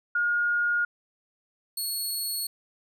sine / 15% pulse tone pair in turn, 1428 / 4354 Hz, F6 / C#8, +38 / -32 cents, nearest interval octave + perfect fifth, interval 1930 cents, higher second, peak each -22 dBFS, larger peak neither, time 0.15-0.85 / 1.77-2.47 s, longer neither, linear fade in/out 5 ms, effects none

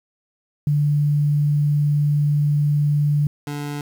sine / 25% pulse tone pair in turn, 146.83 / 145.56 Hz, D3 / D3, 0 / -15 cents, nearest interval unison, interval 15 cents, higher first, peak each -15 / -22 dBFS, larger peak first, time 0.67-3.27 / 3.47-3.81 s, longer first, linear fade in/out 2 ms, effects 8-bit

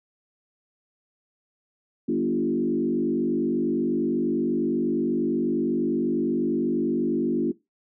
sine tone with frequency modulation, 292 Hz, D4, 10 cents flat, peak -21 dBFS, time 2.08-7.52 s, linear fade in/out 10 ms, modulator 48.4 Hz, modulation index 1.6, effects noise-tail reverb RT60 0.2 s tail -18 dB re dry

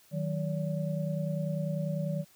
sine tone cluster, 156.2 / 186.3 / 573 Hz, D#3 / F#3 / D5, +7 / +12 / -43 cents, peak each -31 / -35 / -37 dBFS, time 0.11-2.25 s, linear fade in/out 50 ms, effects white hiss -61 dBFS RMS until 2.35 s

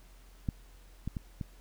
clicks, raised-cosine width 5 ms, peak -18 / -22 / -23 / -23 dBFS, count 4, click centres 0.488 / 1.076 / 1.168 / 1.412 s, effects added 43 Hz sine -53 dBFS peak until 1.6 s + pink hiss -62 dBFS RMS until 1.6 s

